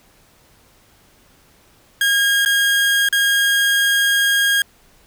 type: tone with dropouts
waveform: 30% pulse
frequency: 1627 Hz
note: G#6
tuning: 36 cents flat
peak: -11 dBFS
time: 2.01-4.62 s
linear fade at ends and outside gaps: 2 ms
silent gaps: 2.45-2.459 / 3.088-3.126 s
effects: pink hiss -53 dBFS RMS until 5.06 s